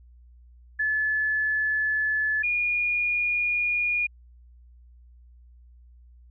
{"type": "tone pair in turn", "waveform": "sine", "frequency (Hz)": [1726, 2435], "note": ["A6", "D#7"], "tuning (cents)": [-34, -38], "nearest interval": "tritone", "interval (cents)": 596, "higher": "second", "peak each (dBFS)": -22, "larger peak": "neither", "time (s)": [[0.79, 2.43], [2.43, 4.07]], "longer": "neither", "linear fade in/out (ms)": 10, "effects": ["added 60 Hz sine -49 dBFS peak until 6.3 s"]}